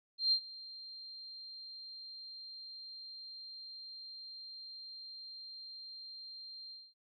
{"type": "tone with ADSR envelope", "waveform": "sine", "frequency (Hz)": 4177, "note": "C8", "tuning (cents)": -4, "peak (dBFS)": -25, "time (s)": [0.18, 6.94], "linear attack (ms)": 140, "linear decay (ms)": 77, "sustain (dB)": -21, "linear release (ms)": 230, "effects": []}